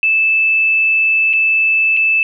sine tone with dropouts, 2629 Hz, E7, 5 cents flat, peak -10 dBFS, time 0.03-2.23 s, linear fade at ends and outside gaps 1 ms, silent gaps 1.331-1.335 / 1.967-1.971 s, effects none

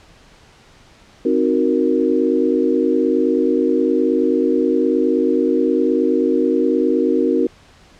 sine chord, C half-diminished seventh, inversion none, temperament equal, 261.6 / 311.1 / 370 / 466.2 Hz, C4 / Eb4 / Gb4 / Bb4, 0 / 0 / 0 / 0 cents, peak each -19 dBFS, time 1.25-7.47 s, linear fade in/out 5 ms, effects pink hiss -48 dBFS RMS until 7.99 s + low-pass 6000 Hz 12 dB/octave

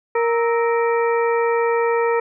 harmonic tone with a mistuned harmonic, 466.2 Hz, A#4, in tune, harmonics 1 / 2 / 3 / 4 / 5, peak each -17 / -23 / -27 / -29 / -31 dBFS, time 0.15-2.2 s, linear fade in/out 5 ms, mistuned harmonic 3, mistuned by -120 cents, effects none

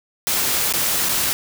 white noise with dropouts, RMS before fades -20 dBFS, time 0.27-1.33 s, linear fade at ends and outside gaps 0 ms, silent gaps 0.725-0.737 / 1.088-1.092 s, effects none

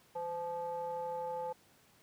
triangle ring-modulated tone, 176.3 Hz, F3, 17 cents sharp, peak -31 dBFS, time 0.15-1.53 s, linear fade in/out 10 ms, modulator 689 Hz, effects pink hiss -65 dBFS RMS until 2.02 s + high-pass 100 Hz 12 dB/octave

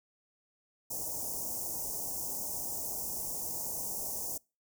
white band-stop noise, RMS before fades -37 dBFS, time 0.9-4.38 s, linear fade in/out 10 ms, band 920 to 5600 Hz, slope 48 dB/octave, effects noise-tail reverb RT60 0.3 s tail -26 dB re dry

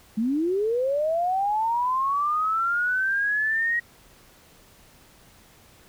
sine linear sweep, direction up, 207.7 to 1901 Hz, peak -21 dBFS, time 0.17-3.8 s, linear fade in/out 10 ms, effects pink hiss -54 dBFS RMS until 5.88 s

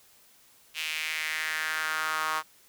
sawtooth tone with high-pass filter sweep, 156.8 Hz, D#3, 14 cents sharp, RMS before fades -31 dBFS, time 0.74-2.43 s, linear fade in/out 50 ms, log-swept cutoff 2700 to 1100 Hz, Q 3.4, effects white hiss -59 dBFS RMS until 2.68 s

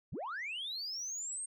sine linear sweep, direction up, 61 to 8650 Hz, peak -36 dBFS, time 0.12-1.46 s, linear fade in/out 10 ms, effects tanh soft clip ceiling -35 dBFS

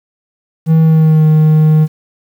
triangle tone with pitch glide, 160.7 to 155.23 Hz, E3 to D#3, -44 to -4 cents, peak -3 dBFS, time 0.66-1.88 s, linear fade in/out 50 ms, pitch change -60 cents, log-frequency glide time 0.81-1.25 s, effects 7-bit

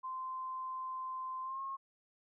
sine tone with pitch glide, 1038 to 1080.8 Hz, C6 to C#6, -14 to -44 cents, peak -38 dBFS, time 0.03-1.77 s, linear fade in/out 20 ms, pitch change +70 cents, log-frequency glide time 1.42-1.61 s, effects none

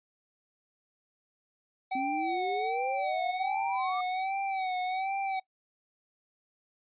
square tone with vibrato, 758 Hz, F#5, 42 cents sharp, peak -30 dBFS, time 1.91-5.4 s, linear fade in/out 10 ms, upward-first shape sine, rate 1.3 Hz, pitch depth 64 cents each way
sine exponential sweep, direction up, 260.7 to 1201 Hz, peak -33 dBFS, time 1.95-4.01 s, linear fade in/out 5 ms
effects noise-tail reverb RT60 0.1 s tail -22 dB re dry + resampled to 8000 Hz

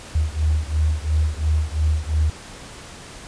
sine beating tone pair, 75.9 / 78.8 Hz, D#2 / D#2, -42 / +23 cents, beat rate 2.9 Hz, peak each -20 / -21 dBFS, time 0.15-2.3 s, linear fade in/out 5 ms, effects pink hiss -39 dBFS RMS until 3.27 s + resampled to 22050 Hz

